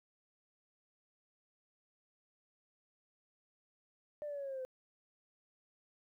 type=linear sweep; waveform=sine; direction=down; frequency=600 to 510 Hz; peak=-38 dBFS; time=4.22-4.65 s; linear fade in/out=0 ms; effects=tanh soft clip ceiling -35 dBFS + 13-bit